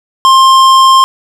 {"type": "tone with hard clipping", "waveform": "sine", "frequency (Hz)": 1058, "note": "C6", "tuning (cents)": 19, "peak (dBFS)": -4, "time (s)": [0.25, 1.04], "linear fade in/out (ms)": 0, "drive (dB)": 13, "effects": []}